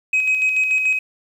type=tone with tremolo; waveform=sine; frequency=2533 Hz; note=D#7; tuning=30 cents sharp; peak=-12 dBFS; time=0.13-0.99 s; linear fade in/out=5 ms; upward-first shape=square; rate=6.9 Hz; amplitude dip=45%; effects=tanh soft clip ceiling -12 dBFS + 8-bit